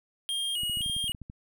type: tone with vibrato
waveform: square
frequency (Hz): 3051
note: G7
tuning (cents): -48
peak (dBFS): -29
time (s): 0.29-1.12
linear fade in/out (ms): 0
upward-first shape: square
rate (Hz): 1.9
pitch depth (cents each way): 91
type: clicks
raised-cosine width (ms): 5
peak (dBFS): -29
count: 12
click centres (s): 0.634 / 0.697 / 0.772 / 0.808 / 0.862 / 0.898 / 0.965 / 1.042 / 1.096 / 1.148 / 1.217 / 1.299
effects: none